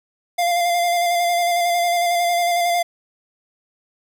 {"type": "tone with vibrato", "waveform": "square", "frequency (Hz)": 696, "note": "F5", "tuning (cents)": -6, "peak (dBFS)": -17, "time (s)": [0.38, 2.83], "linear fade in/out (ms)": 10, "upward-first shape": "square", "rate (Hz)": 11, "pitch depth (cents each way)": 19, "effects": ["8-bit"]}